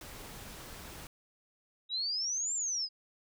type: noise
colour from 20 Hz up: pink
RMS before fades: -47 dBFS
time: 0.01-1.07 s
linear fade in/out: 2 ms
type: exponential two-way sweep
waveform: sine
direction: up then down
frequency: 3775 to 7500 to 4896 Hz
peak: -31 dBFS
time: 1.89-2.89 s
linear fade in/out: 50 ms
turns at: 2.54 s
effects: none